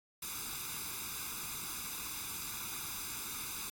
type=noise with comb filter; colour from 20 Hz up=white; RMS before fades=-41 dBFS; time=0.22-3.7 s; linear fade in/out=5 ms; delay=0.81 ms; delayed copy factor=+0.8; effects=AAC 64 kbps